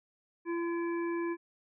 harmonic tone with a mistuned harmonic, 340 Hz, F4, 46 cents flat, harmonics 1 / 3 / 5 / 7, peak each -31 / -41 / -45 / -48 dBFS, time 0.45-1.37 s, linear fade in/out 50 ms, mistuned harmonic 7, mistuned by -45 cents, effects none

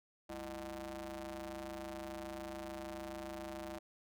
sawtooth ring-modulated tone, 138.7 Hz, C#3, 1 cent sharp, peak -36 dBFS, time 0.29-3.79 s, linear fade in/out 10 ms, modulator 472 Hz, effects none

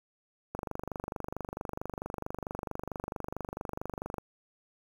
click train, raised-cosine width 1 ms, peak -21 dBFS, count 90, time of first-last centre 0.55-4.183 s, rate 24.5 Hz, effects 8-bit

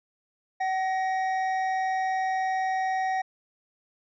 triangle tone pair together, 757 / 1880.2 Hz, F#5 / A#6, +39 / +14 cents, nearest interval octave + major third, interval 1575 cents, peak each -23 / -32 dBFS, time 0.6-3.22 s, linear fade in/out 10 ms, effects resampled to 16000 Hz

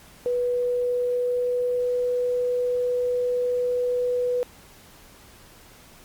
sine tone with pitch glide, 490 to 493.1 Hz, B4 to B4, -14 to -3 cents, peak -21 dBFS, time 0.26-4.43 s, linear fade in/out 0 ms, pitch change +11 cents, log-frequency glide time 0.37-1.76 s, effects pink hiss -50 dBFS RMS until 6.04 s + Opus 48 kbps

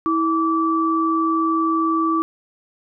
sine tone pair together, 324.9 / 1157.8 Hz, E4 / D6, -25 / -25 cents, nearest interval octave + minor seventh, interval 2200 cents, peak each -19 / -19 dBFS, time 0.06-2.22 s, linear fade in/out 0 ms, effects none

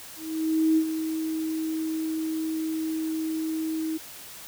sine tone with ADSR envelope, 318.3 Hz, D#4, 39 cents sharp, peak -17 dBFS, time 0.16-3.98 s, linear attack 610 ms, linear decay 73 ms, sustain -9 dB, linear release 16 ms, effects white hiss -43 dBFS RMS until 4.47 s

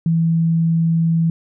sine tone, 164.81 Hz, E3, in tune, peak -13 dBFS, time 0.06-1.3 s, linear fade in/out 2 ms, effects none

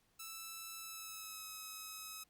5% pulse tone with pitch glide, 1318.5 to 1280.2 Hz, E6 to D#6, 0 to +49 cents, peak -35 dBFS, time 0.19-2.24 s, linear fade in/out 10 ms, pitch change -51 cents, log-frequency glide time 0.77-1.47 s, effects pink hiss -75 dBFS RMS until 2.29 s + Opus 48 kbps

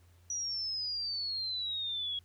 sine exponential sweep, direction down, 5850 to 3309 Hz, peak -33 dBFS, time 0.3-2.19 s, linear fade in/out 2 ms, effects added 87 Hz sine -59 dBFS peak until 2.24 s + pink hiss -69 dBFS RMS until 2.24 s

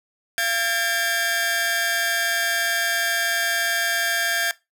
sawtooth tone cluster, 684 / 1611 / 1783 / 2309 Hz, F5 / G6 / A6 / D7, -36 / +47 / +22 / -30 cents, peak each -26 / -19 / -24 / -28 dBFS, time 0.38-4.51 s, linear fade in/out 0 ms, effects noise-tail reverb RT60 0.2 s tail -18 dB re dry

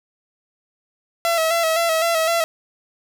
sawtooth tone with vibrato, 659.3 Hz, E5, in tune, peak -13 dBFS, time 1.25-2.44 s, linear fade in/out 0 ms, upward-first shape square, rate 3.9 Hz, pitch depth 41 cents each way, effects none

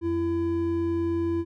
triangle tone pair together, 88.94 / 335.8 Hz, F2 / E4, +32 / +32 cents, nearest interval octave + major seventh, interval 2300 cents, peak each -30 / -22 dBFS, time 0.01-1.45 s, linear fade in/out 50 ms, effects none

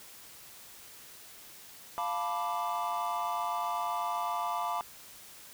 triangle chord, B half-diminished seventh, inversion second, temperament equal, 698.5 / 880 / 987.8 / 1174.7 Hz, F5 / A5 / B5 / D6, 0 / 0 / 0 / 0 cents, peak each -34 / -35 / -34 / -34 dBFS, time 1.98-4.81 s, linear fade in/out 0 ms, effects white hiss -51 dBFS RMS until 5.53 s

